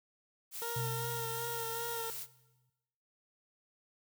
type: noise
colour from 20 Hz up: blue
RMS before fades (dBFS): -42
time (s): 0.51-2.27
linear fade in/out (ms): 50
type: tone with vibrato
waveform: 20% pulse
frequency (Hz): 462.2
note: A#4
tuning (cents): -15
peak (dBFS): -33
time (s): 0.62-2.1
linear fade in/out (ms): 0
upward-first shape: sine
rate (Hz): 2.6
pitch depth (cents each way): 26
type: tone with exponential decay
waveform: sine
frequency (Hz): 126.1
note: B2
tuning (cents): +36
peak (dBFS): -34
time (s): 0.76-2.7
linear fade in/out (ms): 5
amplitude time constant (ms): 420
effects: noise-tail reverb RT60 1.0 s tail -18 dB re dry